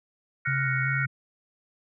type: chord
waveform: sine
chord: Gb major seventh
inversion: third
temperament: equal with one note detuned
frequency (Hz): 1396.9 / 1480 / 1878.7 / 2217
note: F6 / Gb6 / Bb6 / Db7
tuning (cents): 0 / 0 / +13 / 0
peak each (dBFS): -31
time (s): 0.45-1.06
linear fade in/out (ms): 10
type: tone with vibrato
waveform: sine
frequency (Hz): 133.6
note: C3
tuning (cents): +36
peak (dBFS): -27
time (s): 0.47-1.07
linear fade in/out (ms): 10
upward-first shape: square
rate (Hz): 2.6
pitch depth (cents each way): 25
effects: none